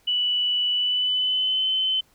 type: tone with pitch glide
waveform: sine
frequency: 2960 to 3057 Hz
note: F#7 to G7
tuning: 0 to -44 cents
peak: -20 dBFS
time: 0.07-2.01 s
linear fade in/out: 10 ms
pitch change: +56 cents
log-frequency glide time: 0.72-1.68 s
effects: pink hiss -61 dBFS RMS until 2.14 s